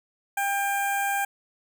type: tone with notch filter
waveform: 15% pulse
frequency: 798 Hz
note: G5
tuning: 31 cents sharp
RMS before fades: -26 dBFS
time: 0.37-1.25 s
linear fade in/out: 5 ms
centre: 3900 Hz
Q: 0.53
effects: none